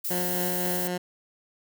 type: noise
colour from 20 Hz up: violet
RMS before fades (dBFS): -30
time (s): 0.04-0.88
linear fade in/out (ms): 10
type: tone with tremolo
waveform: 15% pulse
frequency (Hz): 179.2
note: F3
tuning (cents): +45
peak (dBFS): -21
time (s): 0.1-0.98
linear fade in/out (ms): 10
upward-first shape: sine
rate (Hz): 3.8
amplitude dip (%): 25
effects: none